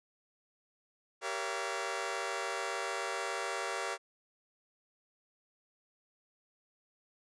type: chord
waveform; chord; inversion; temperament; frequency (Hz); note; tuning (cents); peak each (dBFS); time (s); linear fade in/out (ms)
15% pulse; G diminished seventh; none; just; 392 / 470.4 / 564.5 / 677.4; G4 / Bb4 / Db5 / Fb5; 0 / +16 / +31 / +47; -34; 1.21-3.98; 50
effects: resampled to 22050 Hz